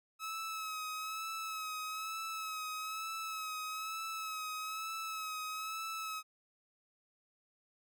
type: tone with vibrato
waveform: sawtooth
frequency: 1288 Hz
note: E6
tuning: 41 cents flat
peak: -35 dBFS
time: 0.19-6.23 s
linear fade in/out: 50 ms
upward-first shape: sine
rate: 1.1 Hz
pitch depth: 34 cents each way
effects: none